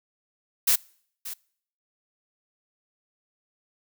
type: noise with echo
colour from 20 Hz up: blue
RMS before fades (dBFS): -20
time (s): 0.67-0.76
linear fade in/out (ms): 10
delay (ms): 580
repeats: 1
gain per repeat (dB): -15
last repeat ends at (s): 1.34
effects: noise-tail reverb RT60 0.6 s tail -25 dB re dry